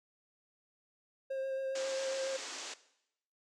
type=tone with vibrato; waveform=triangle; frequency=534 Hz; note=C5; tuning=35 cents sharp; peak=-32 dBFS; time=1.3-2.37 s; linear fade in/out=10 ms; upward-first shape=sine; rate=7.3 Hz; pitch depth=13 cents each way
type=band-pass noise; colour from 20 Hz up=white; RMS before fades=-44 dBFS; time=1.75-2.74 s; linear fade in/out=5 ms; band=270 to 7500 Hz; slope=48 dB/octave
effects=noise-tail reverb RT60 0.8 s tail -17 dB re dry